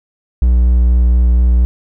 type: tone with vibrato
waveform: triangle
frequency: 60.5 Hz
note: B1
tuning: 35 cents flat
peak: -5 dBFS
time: 0.42-1.65 s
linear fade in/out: 0 ms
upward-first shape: square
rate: 4.2 Hz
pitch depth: 11 cents each way
effects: none